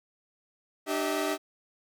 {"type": "tone cluster", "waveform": "sawtooth", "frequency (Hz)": [299, 388.8, 645], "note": ["D4", "G4", "E5"], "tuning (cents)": [31, -14, -38], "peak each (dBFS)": -28, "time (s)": [0.86, 1.38], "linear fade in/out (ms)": 50, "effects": []}